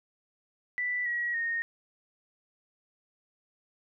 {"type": "tone with pitch steps", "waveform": "sine", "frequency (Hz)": [1975.5, 1912.6, 1851.7], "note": ["B6", "A#6", "A#6"], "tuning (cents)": [0, 44, -12], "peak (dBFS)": -28, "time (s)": [0.78, 1.62], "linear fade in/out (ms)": 0, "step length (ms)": 280, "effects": []}